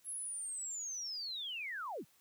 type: linear sweep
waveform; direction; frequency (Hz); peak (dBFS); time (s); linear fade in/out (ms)
sine; down; 11000 to 93.8; -39; 0.04-2.05; 50
effects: white hiss -69 dBFS RMS until 2.2 s + high-pass 60 Hz 12 dB/octave

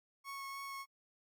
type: tone with vibrato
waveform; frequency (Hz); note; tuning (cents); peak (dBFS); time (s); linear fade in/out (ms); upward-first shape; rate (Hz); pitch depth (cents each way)
30% pulse; 1100; C#6; -14; -40; 0.24-0.86; 50; sine; 3.3; 10
effects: AAC 64 kbps

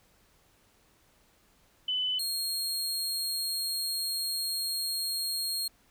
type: tone pair in turn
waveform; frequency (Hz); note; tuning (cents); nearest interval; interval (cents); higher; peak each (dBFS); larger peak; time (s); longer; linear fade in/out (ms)
sine / sawtooth; 3008 / 4254; F#7 / C8; +28 / +28; tritone; 600; second; -27; neither; 1.88-2.19 / 2.19-5.68; second; 5
effects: pink hiss -65 dBFS RMS until 5.9 s

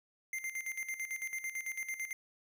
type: tone with tremolo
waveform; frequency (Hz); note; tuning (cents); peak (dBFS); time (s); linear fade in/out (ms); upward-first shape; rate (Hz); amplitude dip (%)
square; 2093; C7; 0; -36; 0.33-2.13; 2; square; 9; 70
effects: none

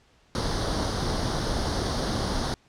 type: noise with comb filter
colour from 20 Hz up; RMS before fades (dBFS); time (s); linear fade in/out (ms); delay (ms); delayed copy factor
pink; -27; 0.35-2.54; 0; 0.2; +0.75
effects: pink hiss -61 dBFS RMS until 2.68 s + low-pass 6000 Hz 12 dB/octave

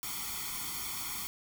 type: noise with comb filter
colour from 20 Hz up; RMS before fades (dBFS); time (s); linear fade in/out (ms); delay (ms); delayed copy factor
white; -38; 0.03-1.27; 0; 0.9; +0.95
effects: none

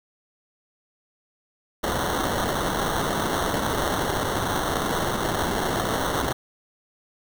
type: noise with sample-and-hold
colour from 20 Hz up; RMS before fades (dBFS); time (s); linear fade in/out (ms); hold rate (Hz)
white; -25; 1.83-6.33; 10; 2450
effects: none

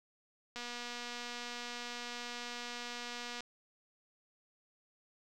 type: click train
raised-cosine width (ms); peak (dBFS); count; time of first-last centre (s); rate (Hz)
0.2; -26; 687; 0.56-3.406; 241
effects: none

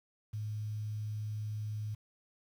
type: tone with quantisation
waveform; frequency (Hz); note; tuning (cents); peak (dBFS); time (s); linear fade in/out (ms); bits
sine; 106.8; G#2; +49; -35; 0.33-1.95; 10; 10
effects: none

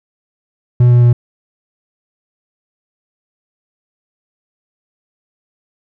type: tone with pitch steps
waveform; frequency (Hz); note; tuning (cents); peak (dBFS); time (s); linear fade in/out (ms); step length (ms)
triangle; 122.4 / 121.41 / 120.44; B2 / B2 / B2; -15 / -29 / -43; -3; 0.8-1.13; 5; 110
effects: none

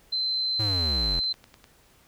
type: tone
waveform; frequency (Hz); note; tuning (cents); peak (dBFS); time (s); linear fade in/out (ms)
sine; 4082; C8; -44; -24; 0.12-1.33; 10
type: linear sweep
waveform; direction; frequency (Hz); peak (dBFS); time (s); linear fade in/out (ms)
square; down; 111.7 to 37.1; -28; 0.59-1.2; 10
type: click train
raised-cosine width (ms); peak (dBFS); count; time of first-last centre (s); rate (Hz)
0.2; -30; 7; 1.04-1.642; 9.97
effects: pink hiss -59 dBFS RMS until 2.07 s

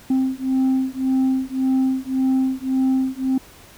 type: beating tone pair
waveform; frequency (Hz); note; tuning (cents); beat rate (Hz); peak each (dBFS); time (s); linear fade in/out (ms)
sine; 261.6 / 263.4; C4 / C4; 0 / +12; 1.8; -18; 0.1-3.38; 5
effects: tanh soft clip ceiling -14 dBFS + pink hiss -46 dBFS RMS until 3.77 s

